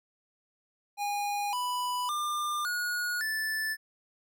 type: tone with pitch steps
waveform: square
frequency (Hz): 818 / 989.8 / 1197.6 / 1449.1 / 1753.4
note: G#5 / B5 / D6 / F#6 / A6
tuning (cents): -26 / +4 / +33 / -37 / -7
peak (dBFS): -30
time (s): 0.97-3.77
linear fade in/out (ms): 50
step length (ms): 560
effects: none